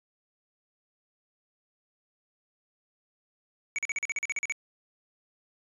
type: tone bursts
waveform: square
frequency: 2257 Hz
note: C#7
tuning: 31 cents sharp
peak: -28 dBFS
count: 12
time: 3.76-4.522 s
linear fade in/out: 0 ms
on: 25 ms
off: 42 ms
effects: resampled to 22050 Hz